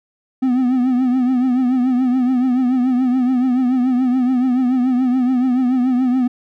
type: tone with vibrato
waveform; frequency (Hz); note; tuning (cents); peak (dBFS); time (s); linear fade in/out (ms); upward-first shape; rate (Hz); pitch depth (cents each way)
triangle; 253.1; B3; +43; -11; 0.42-6.28; 10; triangle; 7; 84
effects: none